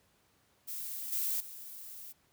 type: noise with level steps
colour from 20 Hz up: violet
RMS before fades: -40 / -33 / -47 dBFS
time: 0.67-2.13 s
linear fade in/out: 20 ms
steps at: 1.12 / 1.4 s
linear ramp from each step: 5 ms
effects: pink hiss -70 dBFS RMS until 2.32 s + high-pass 60 Hz 12 dB/octave